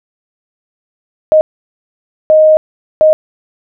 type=tone bursts at uneven times; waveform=sine; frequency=622.3 Hz; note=D#5; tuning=in tune; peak=-3 dBFS; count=3; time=1.32-1.41 / 2.3-2.57 / 3.01-3.13 s; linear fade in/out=0 ms; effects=none